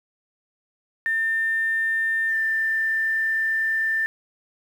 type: tone with pitch glide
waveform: sine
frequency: 1800 to 1784.5 Hz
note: A6 to A6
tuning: +39 to +24 cents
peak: -20 dBFS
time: 1.06-4.06 s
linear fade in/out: 0 ms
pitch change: -15 cents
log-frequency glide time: 2.28-2.37 s
effects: 8-bit